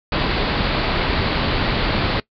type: low-pass noise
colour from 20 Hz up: pink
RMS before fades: -20 dBFS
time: 0.12-2.2 s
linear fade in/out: 2 ms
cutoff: 4700 Hz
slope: 96 dB/octave
effects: noise-tail reverb RT60 0.1 s tail -21 dB re dry